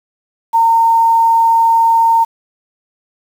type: tone with quantisation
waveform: sine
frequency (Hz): 914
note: A#5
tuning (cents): -34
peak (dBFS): -7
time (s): 0.53-2.25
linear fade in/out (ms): 20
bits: 6
effects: none